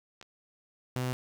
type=clicks; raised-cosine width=0.2 ms; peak=-29 / -33 dBFS; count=2; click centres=0.213 / 0.227 s
type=tone; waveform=sawtooth; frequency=126.6 Hz; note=B2; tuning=43 cents sharp; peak=-26 dBFS; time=0.96-1.13 s; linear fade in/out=0 ms
effects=9-bit